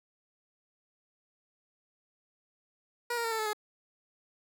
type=tone with pitch steps; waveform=15% pulse; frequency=478.9 / 467.2 / 455.7 / 444.5 / 433.6 / 423 Hz; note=A#4 / A#4 / A#4 / A4 / A4 / G#4; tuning=+47 / +4 / -39 / +18 / -25 / +32 cents; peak=-24 dBFS; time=3.1-3.532 s; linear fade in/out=5 ms; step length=72 ms; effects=none